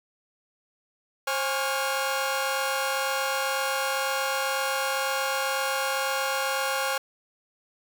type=tone cluster; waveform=sawtooth; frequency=534 / 822 / 1116 / 1409 Hz; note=C5 / G#5 / C#6 / F6; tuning=+35 / -18 / +11 / +15 cents; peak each=-26 / -27 / -30 / -27 dBFS; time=1.27-6.98 s; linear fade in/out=5 ms; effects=none